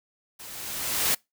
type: noise with level ramp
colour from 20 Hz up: white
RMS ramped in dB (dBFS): -43 to -22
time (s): 0.39-1.15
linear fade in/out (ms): 10
effects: noise-tail reverb RT60 0.2 s tail -25 dB re dry